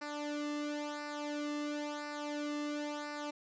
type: tone with flanger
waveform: sawtooth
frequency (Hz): 294.9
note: D4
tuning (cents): +7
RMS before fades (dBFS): -39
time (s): 0.01-3.31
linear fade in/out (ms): 10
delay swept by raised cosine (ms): 0.3 to 1.3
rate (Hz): 0.97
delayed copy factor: -0.8
effects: resampled to 16000 Hz